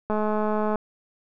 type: click train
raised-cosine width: 1 ms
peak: -13 dBFS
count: 141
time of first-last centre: 0.1-0.757 s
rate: 213 Hz
effects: none